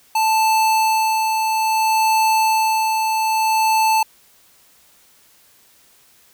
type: tone with tremolo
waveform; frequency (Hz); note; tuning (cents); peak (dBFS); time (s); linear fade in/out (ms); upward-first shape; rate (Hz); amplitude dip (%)
square; 880; A5; 0; -14; 0.15-4.03; 5; sine; 0.6; 35
effects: white hiss -53 dBFS RMS until 6.33 s